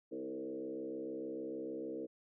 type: tone with frequency modulation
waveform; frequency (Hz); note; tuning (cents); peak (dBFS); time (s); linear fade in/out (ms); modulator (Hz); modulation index
sine; 392; G4; 0; -39; 0.11-2.07; 20; 66.6; 1.9
effects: none